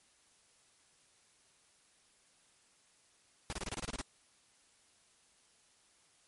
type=noise bursts; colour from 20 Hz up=pink; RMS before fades=-39 dBFS; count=10; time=3.5-4.013 s; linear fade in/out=0 ms; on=27 ms; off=27 ms; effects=white hiss -68 dBFS RMS until 6.27 s + MP3 48 kbps